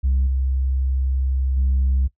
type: tone with level steps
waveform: sine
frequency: 66 Hz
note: C2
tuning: 16 cents sharp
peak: -14 / -17 / -14 dBFS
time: 0.03-2.08 s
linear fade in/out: 20 ms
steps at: 0.26 / 1.56 s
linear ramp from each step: 20 ms
effects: noise-tail reverb RT60 0.1 s tail -19 dB re dry + tanh soft clip ceiling -13 dBFS